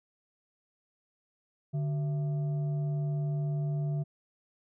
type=tone with frequency modulation; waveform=sine; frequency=146.8 Hz; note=D3; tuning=in tune; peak=-28 dBFS; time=1.73-4.04 s; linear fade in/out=20 ms; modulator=524 Hz; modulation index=0.26; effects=none